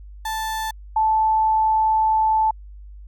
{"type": "tone pair in turn", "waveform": ["35% pulse", "sine"], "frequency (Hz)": [880, 875.4], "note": ["A5", "A5"], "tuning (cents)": [0, -9], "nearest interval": "unison", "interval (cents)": 9, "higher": "first", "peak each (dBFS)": [-22, -15], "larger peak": "second", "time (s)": [[0.25, 0.71], [0.96, 2.51]], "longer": "second", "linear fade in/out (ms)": 5, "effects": ["added 50 Hz sine -37 dBFS peak until 3.07 s"]}